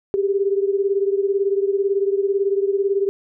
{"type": "beating tone pair", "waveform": "sine", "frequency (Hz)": [392, 410], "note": ["G4", "G#4"], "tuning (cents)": [0, -22], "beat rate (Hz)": 18, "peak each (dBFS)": [-18, -22], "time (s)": [0.14, 3.09], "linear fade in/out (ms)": 0, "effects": []}